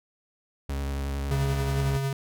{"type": "tone with vibrato", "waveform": "40% pulse", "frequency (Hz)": 69.3, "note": "C#2", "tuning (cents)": 0, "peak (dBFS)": -27, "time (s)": [0.69, 1.97], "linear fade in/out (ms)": 5, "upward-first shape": "square", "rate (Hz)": 11, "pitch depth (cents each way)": 17}
{"type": "tone with tremolo", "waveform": "square", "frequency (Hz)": 136.5, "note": "C#3", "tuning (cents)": -26, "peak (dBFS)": -25, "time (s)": [1.31, 2.13], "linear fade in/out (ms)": 2, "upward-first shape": "sine", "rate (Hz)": 11, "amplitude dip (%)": 30}
{"effects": []}